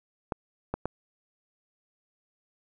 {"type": "clicks", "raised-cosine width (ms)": 1, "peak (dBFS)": -15, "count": 3, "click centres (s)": [0.322, 0.74, 0.856], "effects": []}